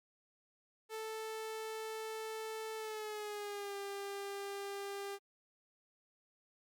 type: tone with pitch glide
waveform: sawtooth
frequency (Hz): 440.1 to 398.9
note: A4 to G4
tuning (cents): 0 to +30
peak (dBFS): -37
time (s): 0.89-5.19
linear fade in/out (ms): 50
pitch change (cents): -170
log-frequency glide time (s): 2.76-3.76
effects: Opus 48 kbps